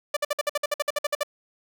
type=tone bursts; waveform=sawtooth; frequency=587.3 Hz; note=D5; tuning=in tune; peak=-18 dBFS; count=14; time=0.14-1.233 s; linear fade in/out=5 ms; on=27 ms; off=55 ms; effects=none